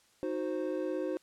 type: chord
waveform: triangle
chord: C diminished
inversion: first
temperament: equal with one note detuned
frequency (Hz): 311.1 / 367.9 / 523.3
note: Eb4 / Gb4 / C5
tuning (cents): 0 / -10 / 0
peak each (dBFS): -34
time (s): 0.23-1.17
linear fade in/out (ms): 0
effects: white hiss -66 dBFS RMS until 1.22 s + low-pass 9000 Hz 12 dB/octave